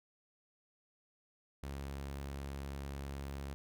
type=tone; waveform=sawtooth; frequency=69.3 Hz; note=C#2; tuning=in tune; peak=-37 dBFS; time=1.63-3.54 s; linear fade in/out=0 ms; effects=none